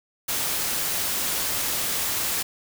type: noise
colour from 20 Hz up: white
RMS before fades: -26 dBFS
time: 0.28-2.43 s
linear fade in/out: 10 ms
effects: none